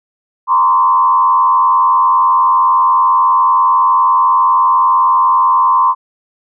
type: tone with frequency modulation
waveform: sine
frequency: 1037 Hz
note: C6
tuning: 16 cents flat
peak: -7 dBFS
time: 0.47-5.95 s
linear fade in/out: 50 ms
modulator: 88.1 Hz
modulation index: 0.94
effects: none